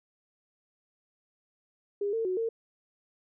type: tone with pitch steps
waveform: sine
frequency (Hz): 406 / 452.2 / 369.3 / 455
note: G#4 / A4 / F#4 / A#4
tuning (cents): -39 / +47 / -3 / -42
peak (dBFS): -27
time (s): 2.01-2.49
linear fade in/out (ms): 5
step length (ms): 120
effects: none